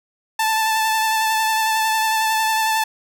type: tone with vibrato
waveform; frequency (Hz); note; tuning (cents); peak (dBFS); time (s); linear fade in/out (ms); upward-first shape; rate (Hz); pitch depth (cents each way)
sawtooth; 880; A5; 0; -13; 0.39-2.84; 5; sine; 11; 19
effects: none